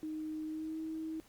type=tone with pitch glide; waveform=sine; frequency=311.1 to 318.4 Hz; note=D#4 to D#4; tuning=0 to +40 cents; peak=-37 dBFS; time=0.03-1.2 s; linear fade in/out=0 ms; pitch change=+40 cents; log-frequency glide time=0.46-0.79 s; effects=pink hiss -63 dBFS RMS until 1.28 s + Opus 48 kbps